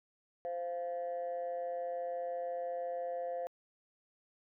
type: tone pair together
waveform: sine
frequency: 520 / 694.1 Hz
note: C5 / F5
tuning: -11 / -11 cents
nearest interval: perfect fourth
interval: 500 cents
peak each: -36 / -38 dBFS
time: 0.45-3.47 s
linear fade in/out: 0 ms
effects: tanh soft clip ceiling -31 dBFS